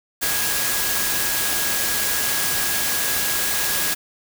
sine tone in noise, 1654 Hz, G#6, 8 cents flat, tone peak -30 dBFS, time 0.21-3.95 s, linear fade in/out 20 ms, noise white, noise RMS -22 dBFS, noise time 0.21-3.95 s, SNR -11 dB, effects none

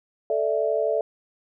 sine chord, A suspended fourth, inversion none, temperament equal, 440 / 587.3 / 659.3 Hz, A4 / D5 / E5, 0 / 0 / 0 cents, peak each -25 dBFS, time 0.3-1.01 s, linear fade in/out 2 ms, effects none

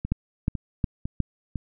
two click trains, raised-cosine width 5 ms, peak -17 / -10 dBFS, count 4 / 4, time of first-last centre 0.05-1.558 / 0.12-1.203 s, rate 1.99 / 2.77 Hz, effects none

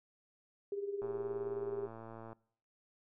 sine tone with tremolo, 402.2 Hz, G4, 44 cents sharp, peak -33 dBFS, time 0.72-1.87 s, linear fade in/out 2 ms, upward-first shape triangle, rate 19 Hz, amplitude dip 75%
click train, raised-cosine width 1 ms, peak -35 dBFS, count 149, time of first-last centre 1.02-2.33 s, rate 113 Hz
effects noise-tail reverb RT60 0.6 s tail -23 dB re dry

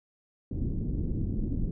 pink low-pass noise, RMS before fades -30 dBFS, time 0.51-1.71 s, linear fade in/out 2 ms, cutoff 290 Hz, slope 24 dB/octave, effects none

